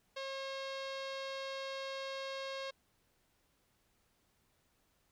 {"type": "tone with low-pass filter", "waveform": "sawtooth", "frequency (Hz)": 540, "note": "C#5", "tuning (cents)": -45, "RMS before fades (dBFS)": -42, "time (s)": [0.16, 2.71], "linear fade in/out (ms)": 10, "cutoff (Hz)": 4300, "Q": 2.1, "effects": ["pink hiss -75 dBFS RMS until 5.11 s"]}